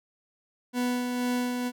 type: tone with tremolo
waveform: 40% pulse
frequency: 246.9 Hz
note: B3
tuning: in tune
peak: -24 dBFS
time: 0.73-1.72 s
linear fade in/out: 50 ms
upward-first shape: sine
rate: 2.1 Hz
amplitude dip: 35%
effects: none